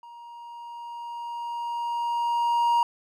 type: tone with level ramp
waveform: triangle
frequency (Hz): 944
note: A#5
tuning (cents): +22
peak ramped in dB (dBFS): -41 to -16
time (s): 0.03-2.83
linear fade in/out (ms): 2
effects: none